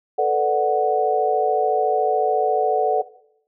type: chord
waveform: sine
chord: B minor seventh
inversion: third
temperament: equal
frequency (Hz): 440 / 493.9 / 587.3 / 740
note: A4 / B4 / D5 / F#5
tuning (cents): 0 / 0 / 0 / 0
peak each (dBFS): -21 / -25 / -24 / -19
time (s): 0.18-3.02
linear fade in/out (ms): 10
effects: noise-tail reverb RT60 0.7 s tail -17 dB re dry